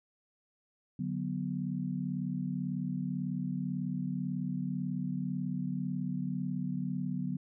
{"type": "chord", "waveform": "sine", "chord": "B minor", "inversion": "first", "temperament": "equal", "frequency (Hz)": [146.83, 185, 246.9], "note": ["D3", "F#3", "B3"], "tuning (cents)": [0, 0, 0], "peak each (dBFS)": [-37, -35, -37], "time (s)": [0.99, 7.37], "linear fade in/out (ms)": 5, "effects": []}